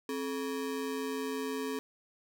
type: ring-modulated tone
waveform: square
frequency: 349.2 Hz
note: F4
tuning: in tune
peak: -31 dBFS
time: 0.09-1.79 s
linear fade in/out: 0 ms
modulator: 82.7 Hz
effects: none